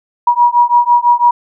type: beating tone pair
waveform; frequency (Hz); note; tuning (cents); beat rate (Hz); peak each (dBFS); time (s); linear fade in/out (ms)
sine; 958 / 964; A#5 / B5; +47 / -42; 6; -10; 0.27-1.31; 5
effects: none